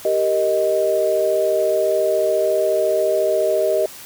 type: chord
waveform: sine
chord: Eb major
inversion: first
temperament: equal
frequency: 392 / 466.2 / 622.3 Hz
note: G4 / Bb4 / Eb5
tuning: 0 / 0 / 0 cents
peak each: -21 / -23 / -17 dBFS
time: 0.05-3.86 s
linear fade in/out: 2 ms
effects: white hiss -38 dBFS RMS until 4.05 s